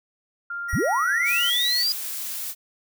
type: tone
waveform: sine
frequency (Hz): 1396.9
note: F6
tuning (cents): 0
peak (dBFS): -28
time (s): 0.5-1.5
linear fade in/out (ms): 5
type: tone with pitch glide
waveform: square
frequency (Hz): 1902 to 1946.5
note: A#6 to B6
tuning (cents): +34 to -26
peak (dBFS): -30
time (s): 0.68-1.84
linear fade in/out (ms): 20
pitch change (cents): +40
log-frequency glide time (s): 0.86-1.17
type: linear sweep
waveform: sine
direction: up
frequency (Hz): 44.63 to 4935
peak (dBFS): -20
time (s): 0.73-1.92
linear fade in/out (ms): 0
type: noise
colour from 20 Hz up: blue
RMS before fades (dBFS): -31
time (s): 1.24-2.55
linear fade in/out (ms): 50
effects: none